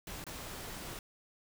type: noise with dropouts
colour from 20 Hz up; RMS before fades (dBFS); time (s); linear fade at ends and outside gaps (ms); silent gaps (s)
pink; -44; 0.07-0.99; 2; 0.241-0.266
effects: none